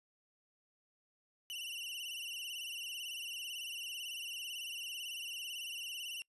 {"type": "tone with vibrato", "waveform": "40% pulse", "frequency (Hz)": 2870, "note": "F7", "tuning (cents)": 47, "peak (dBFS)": -40, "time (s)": [1.5, 6.22], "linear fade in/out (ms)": 0, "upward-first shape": "sine", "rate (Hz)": 18, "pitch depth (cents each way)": 92, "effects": ["noise-tail reverb RT60 0.1 s tail -25 dB re dry", "resampled to 32000 Hz"]}